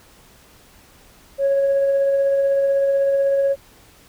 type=tone with tremolo; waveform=sine; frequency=552 Hz; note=C#5; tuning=7 cents flat; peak=-12 dBFS; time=1.38-3.56 s; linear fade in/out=50 ms; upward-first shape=triangle; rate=16 Hz; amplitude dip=30%; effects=tanh soft clip ceiling -12 dBFS + pink hiss -50 dBFS RMS until 4.08 s